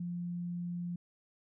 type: tone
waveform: sine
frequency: 174.61 Hz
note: F3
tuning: in tune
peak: -35 dBFS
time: 0-0.96 s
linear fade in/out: 5 ms
effects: none